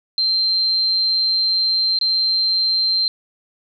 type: tone with dropouts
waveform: sine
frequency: 4141 Hz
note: C8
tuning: 19 cents flat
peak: -15 dBFS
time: 0.18-3.08 s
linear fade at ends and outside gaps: 1 ms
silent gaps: 1.988-2.012 s
effects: none